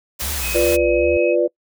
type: noise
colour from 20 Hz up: white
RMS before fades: -25 dBFS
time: 0.19-0.77 s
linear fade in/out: 20 ms
type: tone with vibrato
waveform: triangle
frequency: 65.41 Hz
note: C2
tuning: in tune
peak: -25 dBFS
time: 0.22-1.17 s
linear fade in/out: 0 ms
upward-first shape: sine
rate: 2.5 Hz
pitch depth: 240 cents each way
type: tone with pitch glide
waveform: sine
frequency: 2531 to 2549 Hz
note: D#7 to D#7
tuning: +29 to +41 cents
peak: -25 dBFS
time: 0.4-1.36 s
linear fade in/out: 50 ms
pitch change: +12 cents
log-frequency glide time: 0.54-1.21 s
type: chord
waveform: sine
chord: B diminished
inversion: second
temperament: equal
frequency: 349.2 / 493.9 / 587.3 Hz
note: F4 / B4 / D5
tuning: 0 / 0 / 0 cents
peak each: -18 dBFS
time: 0.54-1.48 s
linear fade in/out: 20 ms
effects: noise-tail reverb RT60 0.1 s tail -24 dB re dry